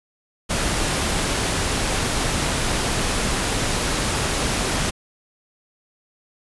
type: noise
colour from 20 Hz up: pink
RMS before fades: -22 dBFS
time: 0.49-4.91 s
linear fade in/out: 20 ms
effects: resampled to 24000 Hz